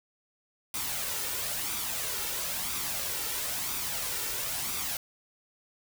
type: noise with flanger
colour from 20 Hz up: white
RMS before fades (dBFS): -33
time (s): 0.74-4.97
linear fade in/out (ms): 2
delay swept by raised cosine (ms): 0.83 to 2.23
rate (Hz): 1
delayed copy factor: +0.5
effects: none